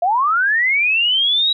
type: linear sweep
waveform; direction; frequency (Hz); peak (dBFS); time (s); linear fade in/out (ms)
sine; up; 659.3 to 3889; -13; 0.02-1.53; 5
effects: none